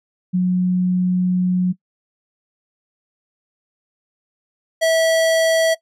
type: tone pair in turn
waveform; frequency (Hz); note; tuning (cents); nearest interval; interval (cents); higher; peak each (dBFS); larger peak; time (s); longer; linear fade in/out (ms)
sine / square; 181.8 / 651.2; F#3 / E5; -30 / -21; octave + minor seventh; 2209; second; -14; neither; 0.33-1.73 / 4.81-5.75; first; 20
effects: noise-tail reverb RT60 0.1 s tail -20 dB re dry + low-pass 12000 Hz 12 dB/octave